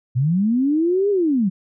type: linear two-way sweep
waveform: sine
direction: up then down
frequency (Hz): 116.54 to 415.3 to 176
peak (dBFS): -15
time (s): 0.15-1.5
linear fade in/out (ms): 20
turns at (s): 1.1
effects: none